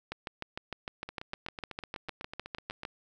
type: two click trains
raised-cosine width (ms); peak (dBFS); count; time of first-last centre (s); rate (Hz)
0.3; -24 / -20; 15 / 19; 1.09-2.833 / 0.12-2.851; 8.03 / 6.59
effects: none